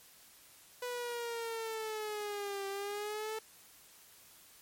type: linear two-way sweep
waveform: sawtooth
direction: down then up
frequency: 494.8 to 392 to 441.3 Hz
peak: -33 dBFS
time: 0.82-3.39 s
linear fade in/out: 5 ms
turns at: 2.67 s
effects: white hiss -59 dBFS RMS until 4.61 s + MP3 64 kbps